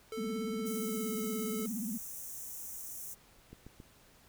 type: tone with pitch glide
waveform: square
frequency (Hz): 441.6 to 434.3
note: A4 to A4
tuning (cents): +6 to -23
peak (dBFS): -39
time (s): 0.12-1.66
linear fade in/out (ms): 2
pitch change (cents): -29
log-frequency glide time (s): 0.6-1.16
type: tone with vibrato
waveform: sine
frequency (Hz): 220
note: A3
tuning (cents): 0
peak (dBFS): -35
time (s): 0.17-1.98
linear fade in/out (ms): 10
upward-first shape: triangle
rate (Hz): 17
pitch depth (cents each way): 240
type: high-pass noise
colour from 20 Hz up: white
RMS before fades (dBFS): -44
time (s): 0.65-3.15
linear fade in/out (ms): 20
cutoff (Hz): 5700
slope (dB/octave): 96
type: click train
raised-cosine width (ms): 3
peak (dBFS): -36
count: 3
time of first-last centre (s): 3.53-3.802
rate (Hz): 7.36
effects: pink hiss -62 dBFS RMS until 4.28 s